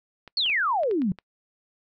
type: clicks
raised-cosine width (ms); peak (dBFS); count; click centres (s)
0.3; -27; 7; 0.277 / 0.461 / 0.499 / 0.834 / 0.912 / 1.019 / 1.187
type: exponential sweep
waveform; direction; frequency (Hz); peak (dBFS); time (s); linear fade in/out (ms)
sine; down; 4549 to 170; -21; 0.37-1.12; 2
effects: noise-tail reverb RT60 0.1 s tail -25 dB re dry